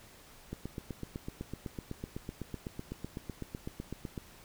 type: click train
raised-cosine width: 3 ms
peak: -25 dBFS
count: 30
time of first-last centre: 0.53-4.178 s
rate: 7.95 Hz
effects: pink hiss -56 dBFS RMS until 4.44 s